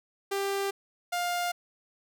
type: tone pair in turn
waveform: sawtooth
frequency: 395.3 / 704.3 Hz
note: G4 / F5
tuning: +15 / +14 cents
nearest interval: minor seventh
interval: 999 cents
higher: second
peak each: -24 dBFS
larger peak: neither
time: 0.31-0.71 / 1.12-1.52 s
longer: neither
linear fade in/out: 10 ms
effects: none